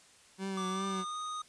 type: tone with vibrato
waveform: 30% pulse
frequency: 190 Hz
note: F#3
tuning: 46 cents sharp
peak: -32 dBFS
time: 0.38-1.05 s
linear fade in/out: 50 ms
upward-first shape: triangle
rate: 2.6 Hz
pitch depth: 46 cents each way
type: tone with pitch glide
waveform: square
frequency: 1174.7 to 1241 Hz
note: D6 to D#6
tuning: 0 to -5 cents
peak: -37 dBFS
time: 0.57-1.42 s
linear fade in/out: 5 ms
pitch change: +95 cents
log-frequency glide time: 0.72-1.19 s
effects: white hiss -60 dBFS RMS until 1.48 s + resampled to 22050 Hz